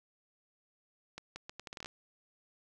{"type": "accelerating click train", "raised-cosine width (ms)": 0.2, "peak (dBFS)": -26, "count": 11, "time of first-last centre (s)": [1.18, 1.859], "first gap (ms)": 180, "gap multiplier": 0.75, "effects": ["10-bit"]}